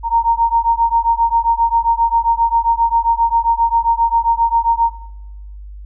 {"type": "beating tone pair", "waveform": "sine", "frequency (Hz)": [922, 929.5], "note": ["A#5", "A#5"], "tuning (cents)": [-19, -5], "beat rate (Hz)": 7.5, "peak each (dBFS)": -15, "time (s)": [0.03, 4.93], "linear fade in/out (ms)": 50, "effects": ["noise-tail reverb RT60 0.9 s tail -17 dB re dry", "added 50 Hz sine -30 dBFS peak until 5.85 s"]}